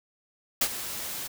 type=noise with ADSR envelope; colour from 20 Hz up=white; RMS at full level=-22 dBFS; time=0.61-1.28 s; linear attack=5 ms; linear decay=62 ms; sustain=-13 dB; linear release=16 ms; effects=none